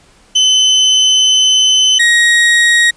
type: tone pair in turn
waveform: 35% pulse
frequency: 3039 / 1886.5 Hz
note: F#7 / A#6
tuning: +46 / +20 cents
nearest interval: minor sixth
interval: 826 cents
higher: first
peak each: -5 dBFS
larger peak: neither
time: 0.35-1.99 / 1.99-2.91 s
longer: first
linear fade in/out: 10 ms
effects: pink hiss -47 dBFS RMS until 2.96 s + resampled to 22050 Hz